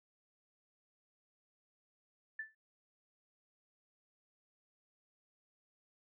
sine tone with exponential decay, 1760 Hz, A6, in tune, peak -36 dBFS, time 2.39-2.55 s, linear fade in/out 5 ms, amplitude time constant 33 ms, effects none

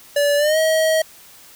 square tone with pitch glide, 577 to 636.5 Hz, D5 to D#5, -31 to +39 cents, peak -15 dBFS, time 0.16-1.02 s, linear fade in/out 5 ms, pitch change +170 cents, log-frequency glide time 0.37-0.58 s, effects white hiss -45 dBFS RMS until 1.55 s

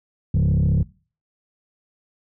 sine tone with frequency modulation, 117.2 Hz, A#2, 10 cents sharp, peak -13 dBFS, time 0.34-0.83 s, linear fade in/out 5 ms, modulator 34.3 Hz, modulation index 1.7, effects noise-tail reverb RT60 0.4 s tail -24 dB re dry + tanh soft clip ceiling -14 dBFS

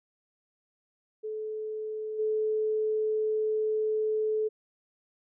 sine tone with level steps, 432.4 Hz, A4, 30 cents flat, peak -32 / -25 dBFS, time 1.23-4.49 s, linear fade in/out 20 ms, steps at 2.18 s, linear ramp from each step 20 ms, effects none

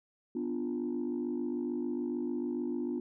sine chord, B diminished, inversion none, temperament equal, 246.9 / 293.7 / 349.2 Hz, B3 / D4 / F4, 0 / 0 / 0 cents, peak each -34 / -36 / -35 dBFS, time 0.35-3 s, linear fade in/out 5 ms, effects tanh soft clip ceiling -26 dBFS

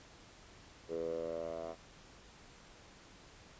10% pulse tone with band-pass filter sweep, 82.41 Hz, E2, in tune, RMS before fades -40 dBFS, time 0.88-1.76 s, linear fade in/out 50 ms, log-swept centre 440 to 720 Hz, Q 6.4, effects pink hiss -58 dBFS RMS until 3.59 s + resampled to 16000 Hz

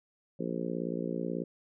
harmonic tone, 58.27 Hz, A#1, in tune, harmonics 3 / 4 / 5 / 6 / 7 / 8 / 9, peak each -37 / -38 / -39 / -40 / -40 / -41 / -42 dBFS, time 0.39-1.44 s, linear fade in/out 10 ms, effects none

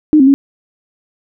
sine tone with pitch steps, 305.4 / 265.6 / 276.8 Hz, D#4 / C4 / C#4, -32 / +26 / -2 cents, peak -4 dBFS, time 0.13-0.34 s, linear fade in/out 0 ms, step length 70 ms, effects none

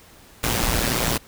pink noise with amplitude modulation, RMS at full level -19 dBFS, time 0.43-1.18 s, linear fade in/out 10 ms, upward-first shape sine, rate 117 Hz, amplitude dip 70%, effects pink hiss -49 dBFS RMS until 1.27 s

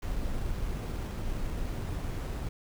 brown noise with sample-and-hold, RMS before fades -33 dBFS, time 0.02-2.49 s, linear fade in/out 5 ms, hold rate 8820 Hz, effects none

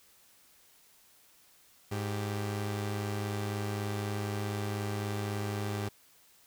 sawtooth tone pair together, 104 / 392.7 Hz, G#2 / G4, +3 / +3 cents, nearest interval octave + major seventh, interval 2300 cents, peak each -29 / -36 dBFS, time 1.91-5.89 s, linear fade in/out 10 ms, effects white hiss -62 dBFS RMS until 6.46 s

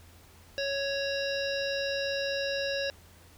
harmonic tone, 554.4 Hz, C#5, in tune, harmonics 1 / 3 / 5 / 7 / 9 / 10, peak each -31 / -36 / -38 / -39 / -41 / -41 dBFS, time 0.58-2.9 s, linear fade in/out 0 ms, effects added 85 Hz sine -56 dBFS peak until 3.37 s + pink hiss -57 dBFS RMS until 3.37 s

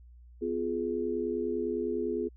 sine chord, F diminished, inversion second, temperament just, 251.4 / 349.2 / 419.1 Hz, Cb4 / F4 / Ab4, +31 / 0 / +16 cents, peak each -35 / -33 / -32 dBFS, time 0.41-2.29 s, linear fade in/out 20 ms, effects added 60 Hz sine -50 dBFS peak until 2.36 s

